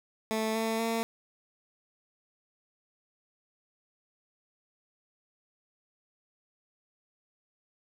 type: tone with pitch steps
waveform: 15% pulse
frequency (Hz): 220 / 223.7 / 227.5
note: A3 / A3 / A#3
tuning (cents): 0 / +29 / -42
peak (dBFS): -22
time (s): 0.31-1.03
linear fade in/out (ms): 0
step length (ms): 240
effects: none